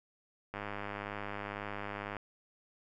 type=click train; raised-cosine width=0.5 ms; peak=-24 dBFS; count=167; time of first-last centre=0.54-2.167 s; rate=102 Hz; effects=none